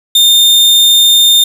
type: tone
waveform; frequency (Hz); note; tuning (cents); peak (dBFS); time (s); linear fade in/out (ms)
40% pulse; 3627; A#7; -48; -3; 0.15-1.44; 5
effects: none